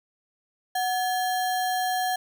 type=tone with sample-and-hold; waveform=sine; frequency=740 Hz; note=F#5; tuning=in tune; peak=-23 dBFS; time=0.75-2.16 s; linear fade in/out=5 ms; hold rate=2450 Hz; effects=none